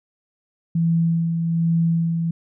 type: tone with tremolo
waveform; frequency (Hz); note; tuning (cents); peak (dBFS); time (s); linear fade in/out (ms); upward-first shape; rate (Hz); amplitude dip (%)
sine; 166.3; E3; +16; -15; 0.75-2.31; 5; sine; 1.2; 40
effects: none